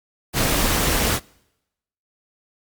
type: noise with amplitude modulation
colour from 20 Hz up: pink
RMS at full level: -17 dBFS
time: 0.33-1.2 s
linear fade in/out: 50 ms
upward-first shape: sine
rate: 249 Hz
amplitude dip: 55%
effects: noise-tail reverb RT60 0.9 s tail -26 dB re dry + MP3 96 kbps